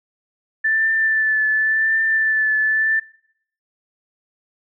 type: tone with vibrato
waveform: sine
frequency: 1760 Hz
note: A6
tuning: in tune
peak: -15 dBFS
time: 0.64-3 s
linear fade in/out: 10 ms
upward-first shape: triangle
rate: 0.91 Hz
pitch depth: 27 cents each way
effects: noise-tail reverb RT60 0.7 s tail -23 dB re dry